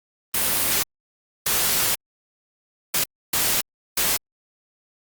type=noise bursts at uneven times; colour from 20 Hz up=white; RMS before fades=-21 dBFS; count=5; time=0.34-0.83 / 1.46-1.95 / 2.94-3.04 / 3.33-3.61 / 3.97-4.17 s; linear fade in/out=5 ms; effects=Opus 32 kbps